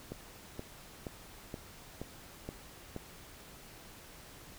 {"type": "click train", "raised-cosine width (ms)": 2, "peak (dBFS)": -26, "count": 7, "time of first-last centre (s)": [0.12, 2.964], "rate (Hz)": 2.11, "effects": ["pink hiss -53 dBFS RMS until 4.58 s"]}